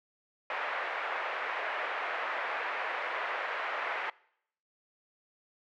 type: band-pass noise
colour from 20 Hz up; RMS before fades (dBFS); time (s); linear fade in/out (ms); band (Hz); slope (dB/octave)
white; -35; 0.5-4.1; 2; 500 to 2100; 24
effects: noise-tail reverb RT60 0.7 s tail -23 dB re dry